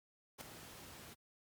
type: noise with ADSR envelope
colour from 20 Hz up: pink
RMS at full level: -44 dBFS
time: 0.38-1.15 s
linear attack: 32 ms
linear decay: 3 ms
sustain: -9 dB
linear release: 24 ms
effects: high-pass 80 Hz 12 dB/octave + MP3 96 kbps